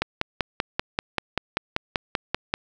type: click train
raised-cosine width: 0.3 ms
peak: -6 dBFS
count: 14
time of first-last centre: 0.02-2.539 s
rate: 5.16 Hz
effects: none